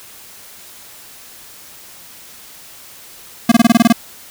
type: tone bursts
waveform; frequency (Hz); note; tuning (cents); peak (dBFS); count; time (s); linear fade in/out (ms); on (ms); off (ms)
square; 232.3; A#3; -6; -6; 9; 3.49-3.926; 5; 28; 23
effects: white hiss -39 dBFS RMS until 4.3 s